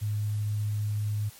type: tone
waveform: sine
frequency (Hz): 105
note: G#2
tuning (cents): +19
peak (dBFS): -26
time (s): 0.01-1.3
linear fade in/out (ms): 20
effects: white hiss -51 dBFS RMS until 1.39 s + MP3 64 kbps